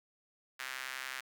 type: tone with high-pass filter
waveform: sawtooth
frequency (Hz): 130.81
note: C3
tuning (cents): 0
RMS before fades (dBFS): -42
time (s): 0.59-1.21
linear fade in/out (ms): 10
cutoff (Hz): 1700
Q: 1.9
effects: none